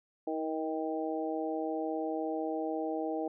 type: harmonic tone with a mistuned harmonic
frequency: 157.7 Hz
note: D#3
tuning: 24 cents sharp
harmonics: 2 / 3 / 4 / 5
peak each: -35 / -37 / -38 / -39 dBFS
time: 0.27-3.28 s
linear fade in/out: 5 ms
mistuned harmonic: 2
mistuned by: +20 cents
effects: none